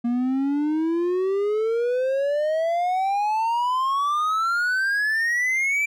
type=exponential sweep; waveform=triangle; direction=up; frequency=234.9 to 2349 Hz; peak=-18 dBFS; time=0.04-5.86 s; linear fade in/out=10 ms; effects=none